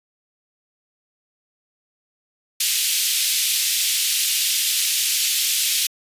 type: high-pass noise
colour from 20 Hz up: pink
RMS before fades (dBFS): -20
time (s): 2.6-5.87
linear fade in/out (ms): 5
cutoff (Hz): 2800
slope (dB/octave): 24
effects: resampled to 32000 Hz